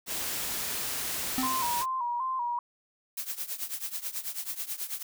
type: noise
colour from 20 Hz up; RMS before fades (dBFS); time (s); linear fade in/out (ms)
white; -33; 0.06-1.86; 50
type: tone with exponential decay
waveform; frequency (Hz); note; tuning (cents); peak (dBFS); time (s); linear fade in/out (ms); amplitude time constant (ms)
square; 258.8; C4; -19; -26; 1.38-1.73; 0; 76
type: tone with vibrato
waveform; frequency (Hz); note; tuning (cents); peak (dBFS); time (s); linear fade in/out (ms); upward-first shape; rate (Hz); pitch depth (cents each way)
sine; 999; B5; +20; -28; 1.43-2.59; 2; square; 2.6; 74
type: noise with tremolo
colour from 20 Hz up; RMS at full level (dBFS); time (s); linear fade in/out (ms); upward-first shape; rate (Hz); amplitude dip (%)
blue; -32; 3.17-5.03; 5; triangle; 9.2; 90
effects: none